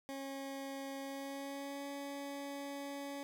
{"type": "tone with pitch glide", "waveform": "20% pulse", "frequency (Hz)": [273, 281], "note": ["C#4", "C#4"], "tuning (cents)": [-26, 24], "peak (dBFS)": -37, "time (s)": [0.09, 3.23], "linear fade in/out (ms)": 0, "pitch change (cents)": 50, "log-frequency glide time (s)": [1, 1.85], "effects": []}